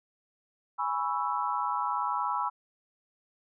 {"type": "chord", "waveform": "sine", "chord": "C# minor seventh", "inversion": "second", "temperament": "equal", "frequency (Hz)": [830.6, 987.8, 1108.7, 1318.5], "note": ["G#5", "B5", "C#6", "E6"], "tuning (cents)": [0, 0, 0, 0], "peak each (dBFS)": [-34, -31, -35, -33], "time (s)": [0.78, 2.5], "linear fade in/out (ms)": 20, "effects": []}